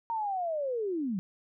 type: linear sweep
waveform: sine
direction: down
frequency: 933 to 174.61 Hz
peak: -29 dBFS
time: 0.1-1.19 s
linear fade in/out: 0 ms
effects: none